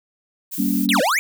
violet noise, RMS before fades -29 dBFS, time 0.51-0.87 s, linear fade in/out 20 ms
sine chord, G diminished, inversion none, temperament just, 196 / 235.2 / 282.2 Hz, G3 / Bb3 / Db4, 0 / +16 / +31 cents, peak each -22 dBFS, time 0.58-1.01 s, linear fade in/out 10 ms
square exponential two-way sweep, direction down then up, 4119 to 475.1 to 2447 Hz, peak -17 dBFS, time 0.89-1.19 s, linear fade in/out 0 ms, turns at 1.01 s
effects none

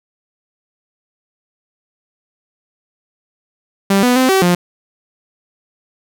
sawtooth tone with pitch steps, 196.6 / 247.4 / 258.3 / 383 / 176.7 Hz, G3 / B3 / C4 / G4 / F3, +5 / +3 / -22 / -40 / +21 cents, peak -6 dBFS, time 3.9-4.55 s, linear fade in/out 5 ms, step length 130 ms, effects none

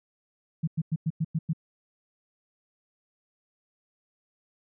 sine tone bursts, 160 Hz, D#3, 49 cents sharp, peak -23 dBFS, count 7, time 0.63-1.533 s, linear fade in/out 10 ms, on 45 ms, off 98 ms, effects none

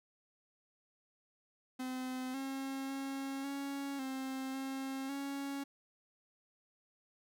45% pulse tone with pitch steps, 256.5 / 269.7 / 271.9 / 278.2 / 264.5 / 267.9 / 277.9 Hz, C4 / C#4 / C#4 / C#4 / C4 / C4 / C#4, -34 / -47 / -33 / +6 / +19 / +41 / +4 cents, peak -38 dBFS, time 1.79-5.64 s, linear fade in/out 10 ms, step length 550 ms, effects none

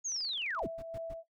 sine linear sweep, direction down, 6760 to 35.36 Hz, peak -33 dBFS, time 0.04-0.68 s, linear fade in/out 20 ms
click train, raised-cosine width 0.2 ms, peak -38 dBFS, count 12, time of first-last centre 0.12-0.592 s, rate 23.3 Hz
sine tone with tremolo, 659.3 Hz, E5, in tune, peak -36 dBFS, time 0.56-1.24 s, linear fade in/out 50 ms, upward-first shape sine, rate 2.7 Hz, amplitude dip 40%
brown noise bursts, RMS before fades -46 dBFS, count 4, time 0.62-1.142 s, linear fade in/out 10 ms, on 48 ms, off 110 ms
effects noise-tail reverb RT60 0.1 s tail -19 dB re dry

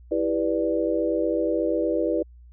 sine chord, E minor seventh, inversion none, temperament equal with one note detuned, 329.6 / 397.9 / 493.9 / 587.3 Hz, E4 / G4 / B4 / D5, 0 / +26 / 0 / 0 cents, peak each -25 / -29 / -26 / -27 dBFS, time 0.11-2.23 s, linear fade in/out 10 ms, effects added 60 Hz sine -45 dBFS peak until 2.52 s

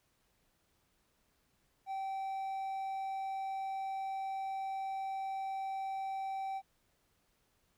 triangle tone, 774 Hz, G5, 22 cents flat, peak -34 dBFS, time 1.86-6.62 s, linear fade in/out 50 ms, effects pink hiss -75 dBFS RMS until 7.77 s

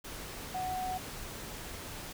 sine tone in noise, 741 Hz, F#5, 2 cents sharp, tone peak -33 dBFS, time 0.54-0.98 s, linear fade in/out 10 ms, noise pink, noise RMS -43 dBFS, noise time 0.04-2.13 s, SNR +7 dB, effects none

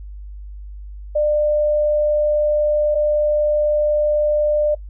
sine tone pair in turn, 598 / 598 Hz, D5 / D5, +31 / +31 cents, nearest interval unison, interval 0 cents, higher neither, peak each -14 dBFS, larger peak neither, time 1.15-2.95 / 2.95-4.75 s, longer neither, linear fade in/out 10 ms, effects noise-tail reverb RT60 0.1 s tail -21 dB re dry + added 50 Hz sine -31 dBFS peak until 4.89 s

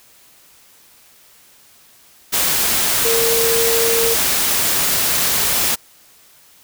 sine tone in noise, 460 Hz, A#4, 23 cents flat, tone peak -17 dBFS, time 3.04-4.15 s, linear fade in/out 20 ms, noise white, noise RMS -17 dBFS, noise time 2.32-5.76 s, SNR -3 dB, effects white hiss -49 dBFS RMS until 6.63 s

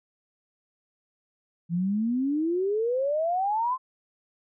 sine exponential sweep, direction up, 164.81 to 1058 Hz, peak -23 dBFS, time 1.69-3.78 s, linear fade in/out 50 ms, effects none

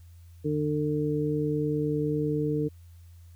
harmonic tone, 149.8 Hz, D3, 35 cents sharp, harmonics 1 / 2 / 3, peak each -29 / -29 / -29 dBFS, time 0.44-2.69 s, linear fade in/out 20 ms, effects added 85 Hz sine -47 dBFS peak until 3.35 s + white hiss -66 dBFS RMS until 3.35 s

